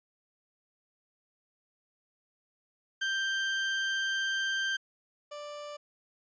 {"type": "tone pair in turn", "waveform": "30% pulse", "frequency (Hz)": [1571, 588.5], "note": ["G6", "D5"], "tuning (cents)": [3, 3], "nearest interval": "octave + perfect fourth", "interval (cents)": 1700, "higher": "first", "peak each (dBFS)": [-26, -37], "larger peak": "first", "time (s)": [[3.01, 4.77], [5.31, 5.77]], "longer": "first", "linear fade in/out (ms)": 10, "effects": ["resampled to 16000 Hz"]}